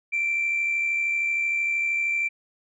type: tone with amplitude modulation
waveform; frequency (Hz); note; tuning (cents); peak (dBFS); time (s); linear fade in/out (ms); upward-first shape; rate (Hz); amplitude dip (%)
sine; 2349; D7; 0; -19; 0.12-2.29; 20; sine; 73; 40
effects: tanh soft clip ceiling -18 dBFS